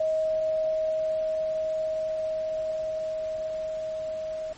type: tone with level ramp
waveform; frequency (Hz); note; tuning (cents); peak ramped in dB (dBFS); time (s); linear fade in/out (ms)
sine; 631; D#5; +24; -22 to -30; 0-4.53; 5
effects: pink hiss -50 dBFS RMS until 4.57 s + MP3 32 kbps